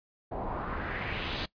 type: noise with low-pass filter sweep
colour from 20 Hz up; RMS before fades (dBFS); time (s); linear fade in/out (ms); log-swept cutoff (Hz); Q
pink; -35; 0.31-1.46; 10; 700 to 4200; 2.4
effects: noise-tail reverb RT60 0.1 s tail -20 dB re dry + resampled to 11025 Hz